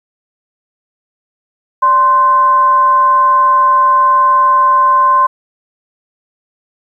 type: tone with frequency modulation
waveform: sine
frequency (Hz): 1046.5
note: C6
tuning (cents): 0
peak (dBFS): -6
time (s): 1.82-5.27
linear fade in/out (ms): 10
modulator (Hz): 464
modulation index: 0.26
effects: 8-bit